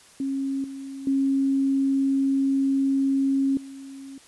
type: tone with level steps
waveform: sine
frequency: 271.9 Hz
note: C#4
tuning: 33 cents flat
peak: -24 / -33 / -19 / -37 dBFS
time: 0.2-4.18 s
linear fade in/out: 2 ms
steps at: 0.64 / 1.07 / 3.57 s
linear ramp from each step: 2 ms
effects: white hiss -52 dBFS RMS until 4.27 s + resampled to 24000 Hz